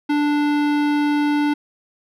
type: tone with hard clipping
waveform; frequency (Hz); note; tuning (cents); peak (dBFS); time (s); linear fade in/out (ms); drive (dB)
sine; 293.7; D4; 0; -18; 0.09-1.54; 10; 18
effects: none